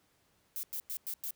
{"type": "noise bursts", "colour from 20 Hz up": "violet", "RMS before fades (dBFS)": -38, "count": 5, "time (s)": [0.56, 1.307], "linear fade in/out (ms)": 0, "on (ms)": 71, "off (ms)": 98, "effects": ["pink hiss -71 dBFS RMS until 1.35 s", "high-pass 60 Hz 12 dB/octave"]}